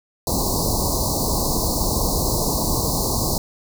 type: band-stop noise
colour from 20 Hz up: pink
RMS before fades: -21 dBFS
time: 0.27-3.38 s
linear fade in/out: 2 ms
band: 1100 to 4100 Hz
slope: 96 dB/octave
effects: none